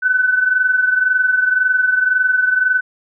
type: tone pair together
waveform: sine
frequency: 1503.1 / 1525 Hz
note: F#6 / G6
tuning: +27 / -48 cents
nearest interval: unison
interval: 25 cents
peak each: -13 / -19 dBFS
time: 0.02-2.81 s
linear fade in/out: 20 ms
effects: none